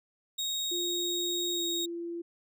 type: tone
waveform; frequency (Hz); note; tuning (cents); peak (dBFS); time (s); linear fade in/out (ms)
30% pulse; 3758; A#7; +13; -28; 0.38-1.86; 10
type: tone with pitch glide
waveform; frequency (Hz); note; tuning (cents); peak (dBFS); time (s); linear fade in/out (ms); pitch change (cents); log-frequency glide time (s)
sine; 349.2 to 340.8; F4 to F4; 0 to -42; -34; 0.71-2.22; 10; -42; 1.53-1.63
effects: none